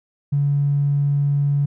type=tone with tanh clipping; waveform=triangle; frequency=142.6 Hz; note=C#3; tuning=49 cents sharp; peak=-15 dBFS; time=0.32-1.66 s; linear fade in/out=10 ms; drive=2 dB; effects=none